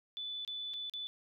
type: tone with dropouts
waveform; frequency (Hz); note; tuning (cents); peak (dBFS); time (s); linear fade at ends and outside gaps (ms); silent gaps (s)
sine; 3486; A7; -17; -38; 0.17-1.07; 0; 0.449-0.477 / 0.736-0.74 / 0.897-0.937
effects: none